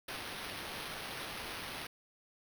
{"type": "noise with sample-and-hold", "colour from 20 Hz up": "blue", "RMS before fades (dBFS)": -43, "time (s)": [0.08, 1.87], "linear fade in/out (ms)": 5, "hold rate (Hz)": 7350, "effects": []}